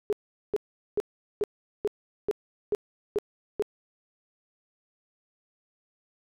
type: tone bursts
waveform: sine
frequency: 415.3 Hz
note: G#4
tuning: in tune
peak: -22 dBFS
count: 9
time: 0.1-3.623 s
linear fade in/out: 0 ms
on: 27 ms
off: 410 ms
effects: none